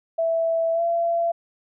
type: tone with pitch glide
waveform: sine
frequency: 659.3 to 678.2 Hz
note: E5 to E5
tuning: 0 to +49 cents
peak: -19 dBFS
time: 0.18-1.32 s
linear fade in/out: 10 ms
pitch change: +49 cents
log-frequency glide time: 0.73-0.82 s
effects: none